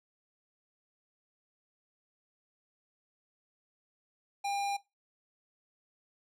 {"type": "tone", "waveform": "square", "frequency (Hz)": 802, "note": "G5", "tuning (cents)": 39, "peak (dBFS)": -32, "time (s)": [4.44, 4.77], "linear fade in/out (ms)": 10, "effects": ["noise-tail reverb RT60 0.2 s tail -18 dB re dry", "low-pass 10000 Hz 12 dB/octave"]}